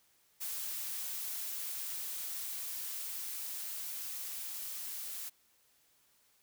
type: noise with level ramp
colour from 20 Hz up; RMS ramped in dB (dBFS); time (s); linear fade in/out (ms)
blue; -39 to -42; 0.4-5.3; 20
effects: white hiss -70 dBFS RMS until 6.42 s